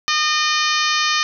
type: harmonic tone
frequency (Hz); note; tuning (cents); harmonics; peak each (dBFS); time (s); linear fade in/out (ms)
610; D#5; -34; 2 / 3 / 4 / 5 / 6 / 7 / 8 / 9 / 10; -21 / -23 / -24 / -25 / -26 / -26 / -27 / -28 / -28; 0.08-1.23; 0
effects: none